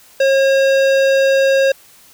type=tone with hard clipping; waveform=sine; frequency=541 Hz; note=C#5; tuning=42 cents flat; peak=-12 dBFS; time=0.2-1.72 s; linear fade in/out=5 ms; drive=16 dB; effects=white hiss -46 dBFS RMS until 2.13 s